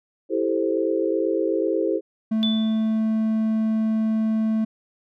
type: chord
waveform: sine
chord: A minor seventh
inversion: second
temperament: equal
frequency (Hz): 329.6 / 392 / 440 / 523.3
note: E4 / G4 / A4 / C5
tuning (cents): 0 / 0 / 0 / 0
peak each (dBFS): -24 / -25 / -26 / -26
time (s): 0.29-2.01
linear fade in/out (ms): 50
type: tone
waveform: triangle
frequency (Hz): 220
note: A3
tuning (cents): 0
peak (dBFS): -17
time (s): 2.31-4.65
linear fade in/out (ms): 10
type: tone with exponential decay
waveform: sine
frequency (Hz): 3485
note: A7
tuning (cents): -17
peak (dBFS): -21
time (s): 2.43-2.99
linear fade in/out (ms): 0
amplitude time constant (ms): 120
effects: none